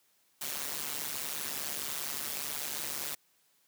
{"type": "noise with amplitude modulation", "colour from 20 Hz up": "white", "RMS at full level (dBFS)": -33, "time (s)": [0.41, 3.15], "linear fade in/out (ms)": 5, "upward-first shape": "sine", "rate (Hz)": 145, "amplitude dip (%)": 90, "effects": ["white hiss -70 dBFS RMS until 3.67 s", "high-pass 100 Hz 12 dB/octave"]}